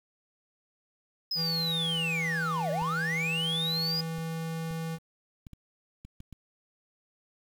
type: linear two-way sweep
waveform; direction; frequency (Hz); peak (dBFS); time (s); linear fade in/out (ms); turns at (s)
triangle; down then up; 5140 to 554.4 to 4995; -27; 1.31-4.01; 5; 2.71
type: tone with pitch glide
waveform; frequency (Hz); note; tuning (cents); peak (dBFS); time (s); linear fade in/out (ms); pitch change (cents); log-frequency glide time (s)
square; 164.81 to 163.2; E3 to E3; 0 to -17; -33; 1.35-4.99; 50; -17; 1.71-2.55
type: clicks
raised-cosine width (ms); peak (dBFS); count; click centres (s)
5; -33; 8; 2.82 / 4.184 / 4.71 / 5.468 / 5.533 / 6.05 / 6.204 / 6.327
effects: 9-bit